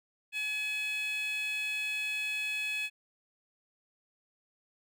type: tone with high-pass filter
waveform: 15% pulse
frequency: 850 Hz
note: G#5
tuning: 40 cents sharp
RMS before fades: -34 dBFS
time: 0.32-2.9 s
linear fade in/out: 50 ms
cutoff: 2500 Hz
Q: 4.8
effects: none